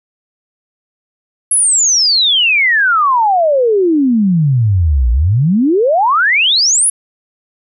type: exponential two-way sweep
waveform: sine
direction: down then up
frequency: 11030 to 56.4 to 11030 Hz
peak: -8 dBFS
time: 1.51-6.9 s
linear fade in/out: 5 ms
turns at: 5.11 s
effects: none